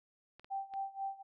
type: clicks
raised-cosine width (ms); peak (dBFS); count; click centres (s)
0.3; -38; 3; 0.396 / 0.445 / 0.738
type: tone with tremolo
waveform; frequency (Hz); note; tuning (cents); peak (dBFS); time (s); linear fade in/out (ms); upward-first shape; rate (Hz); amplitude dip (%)
sine; 782; G5; -4; -34; 0.5-1.23; 20; sine; 4.1; 90
effects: none